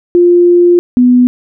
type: tone pair in turn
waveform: sine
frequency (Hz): 350.4 / 247.8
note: F4 / B3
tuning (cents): +6 / +6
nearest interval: tritone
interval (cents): 600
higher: first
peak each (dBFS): -3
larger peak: neither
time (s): 0.15-0.79 / 0.97-1.27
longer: first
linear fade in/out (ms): 0
effects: none